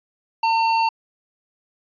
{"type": "tone", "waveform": "square", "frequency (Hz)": 905, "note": "A5", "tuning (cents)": 48, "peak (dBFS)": -17, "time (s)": [0.43, 0.89], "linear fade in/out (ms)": 5, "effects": ["resampled to 11025 Hz"]}